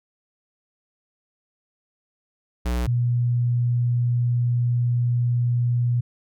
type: tone pair in turn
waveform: square / sine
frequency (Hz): 60.5 / 121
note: B1 / B2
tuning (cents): -35 / -35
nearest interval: octave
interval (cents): 1200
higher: second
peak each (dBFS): -22 / -18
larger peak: second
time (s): 2.65-2.87 / 2.87-6.01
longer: second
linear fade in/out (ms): 10
effects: none